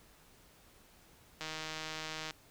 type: click train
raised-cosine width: 0.2 ms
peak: -23 dBFS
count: 142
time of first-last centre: 1.41-2.308 s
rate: 157 Hz
effects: pink hiss -62 dBFS RMS until 2.5 s